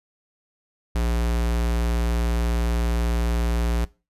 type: tone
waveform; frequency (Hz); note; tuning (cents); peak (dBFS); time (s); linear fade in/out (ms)
square; 58.3; A#1; +1; -21; 0.95-3.85; 5
effects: noise-tail reverb RT60 0.3 s tail -21 dB re dry + resampled to 32000 Hz